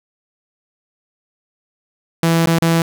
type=tone with dropouts; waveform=sawtooth; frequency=165.8 Hz; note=E3; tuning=10 cents sharp; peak=-8 dBFS; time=2.23-2.82 s; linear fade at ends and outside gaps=2 ms; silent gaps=2.459-2.472 / 2.587-2.621 s; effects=8-bit